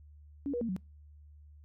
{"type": "tone with pitch steps", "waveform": "sine", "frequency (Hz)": [281.4, 482.5, 230.2, 185.5], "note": ["C#4", "B4", "A#3", "F#3"], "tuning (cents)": [26, -40, -22, 5], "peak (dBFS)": -31, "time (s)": [0.46, 0.764], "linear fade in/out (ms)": 0, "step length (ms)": 76, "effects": ["noise-tail reverb RT60 0.3 s tail -26 dB re dry", "added 74 Hz sine -52 dBFS peak until 1.64 s"]}